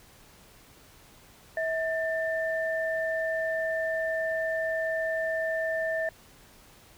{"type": "tone pair together", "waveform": "sine", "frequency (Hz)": [646, 1785.4], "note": ["E5", "A6"], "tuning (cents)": [-35, 25], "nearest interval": "octave + tritone", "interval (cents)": 1760, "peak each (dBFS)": [-28, -31], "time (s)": [1.57, 6.09], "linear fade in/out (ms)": 2, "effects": ["pink hiss -55 dBFS RMS until 6.97 s"]}